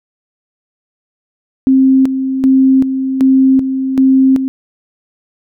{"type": "tone with tremolo", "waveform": "sine", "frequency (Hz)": 264.7, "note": "C4", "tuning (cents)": 20, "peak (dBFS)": -5, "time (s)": [1.67, 4.48], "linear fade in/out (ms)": 0, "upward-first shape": "square", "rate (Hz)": 1.3, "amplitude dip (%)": 60, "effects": []}